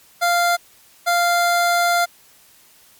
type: tone pair in turn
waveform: 25% pulse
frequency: 696 / 696 Hz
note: F5 / F5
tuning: -6 / -6 cents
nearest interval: unison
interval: 0 cents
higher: neither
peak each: -11 dBFS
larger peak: neither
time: 0.21-0.57 / 1.06-2.06 s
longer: second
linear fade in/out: 20 ms
effects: white hiss -51 dBFS RMS until 2.99 s + MP3 96 kbps